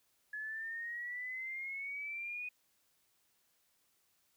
sine exponential sweep, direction up, 1700 to 2489 Hz, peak -39 dBFS, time 0.33-2.49 s, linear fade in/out 5 ms, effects white hiss -75 dBFS RMS until 4.36 s

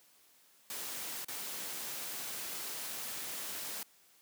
white noise with dropouts, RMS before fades -41 dBFS, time 0.7-3.83 s, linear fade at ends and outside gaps 2 ms, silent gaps 1.247-1.283 s, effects white hiss -65 dBFS RMS until 4.21 s + high-pass 150 Hz 12 dB/octave

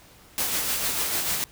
white noise with tremolo, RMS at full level -25 dBFS, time 0.38-1.44 s, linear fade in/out 0 ms, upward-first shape sine, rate 6.7 Hz, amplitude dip 35%, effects pink hiss -52 dBFS RMS until 1.51 s

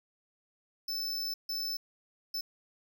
square tone bursts at uneven times, 5274 Hz, E8, in tune, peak -33 dBFS, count 3, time 0.88-1.34 / 1.49-1.77 / 2.34-2.41 s, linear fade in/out 5 ms, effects none

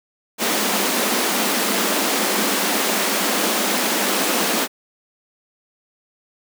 pink high-pass noise, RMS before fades -20 dBFS, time 0.38-4.68 s, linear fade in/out 50 ms, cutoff 190 Hz, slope 96 dB/octave, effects none

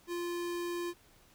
square tone, 347.7 Hz, F4, 8 cents flat, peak -35 dBFS, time 0.07-0.94 s, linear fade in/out 50 ms, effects pink hiss -63 dBFS RMS until 1.34 s

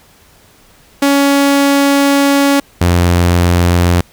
sawtooth tone pair in turn, 280.3 / 87.43 Hz, C#4 / F2, +19 / +2 cents, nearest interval octave + minor sixth, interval 2017 cents, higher first, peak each -4 dBFS, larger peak neither, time 1.02-2.6 / 2.81-4.01 s, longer first, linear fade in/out 5 ms, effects pink hiss -46 dBFS RMS until 4.12 s

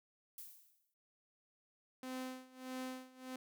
violet noise with exponential decay, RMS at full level -48 dBFS, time 0.38-0.94 s, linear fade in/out 1 ms, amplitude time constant 120 ms
sawtooth tone with tremolo, 257.5 Hz, C4, 28 cents flat, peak -37 dBFS, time 2.03-3.36 s, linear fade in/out 2 ms, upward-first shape sine, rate 1.6 Hz, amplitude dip 90%
effects none

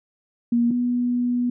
sine tone pair in turn, 236.9 / 244.3 Hz, A#3 / B3, +28 / -19 cents, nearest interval minor second, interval 53 cents, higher second, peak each -16 / -19 dBFS, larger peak first, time 0.52-0.71 / 0.71-1.5 s, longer second, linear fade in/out 5 ms, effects none

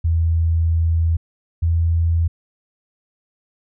sine tone pair in turn, 82.41 / 83.32 Hz, E2 / E2, 0 / +19 cents, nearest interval unison, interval 19 cents, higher second, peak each -14 dBFS, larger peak neither, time 0.04-1.17 / 1.62-2.28 s, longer first, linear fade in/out 10 ms, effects none

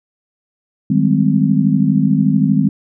sine chord, Ab major seventh, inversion second, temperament just, 155.74 / 194.67 / 207.7 / 259.6 Hz, Eb3 / G3 / Ab3 / C4, +2 / -12 / 0 / -13 cents, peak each -16 dBFS, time 0.9-2.69 s, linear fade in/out 5 ms, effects none

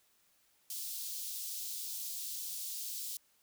white high-pass noise, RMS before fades -41 dBFS, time 0.7-3.17 s, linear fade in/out 2 ms, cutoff 3700 Hz, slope 24 dB/octave, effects white hiss -71 dBFS RMS until 3.42 s

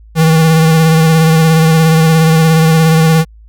square tone with vibrato, 160.7 Hz, E3, 44 cents flat, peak -6 dBFS, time 0.15-3.25 s, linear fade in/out 50 ms, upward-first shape sine, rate 17 Hz, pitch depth 29 cents each way, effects added 54 Hz sine -35 dBFS peak until 3.48 s

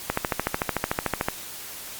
click train, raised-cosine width 0.5 ms, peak -7 dBFS, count 17, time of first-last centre 0.1-1.285 s, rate 13.5 Hz, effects white hiss -38 dBFS RMS until 1.99 s + Opus 48 kbps

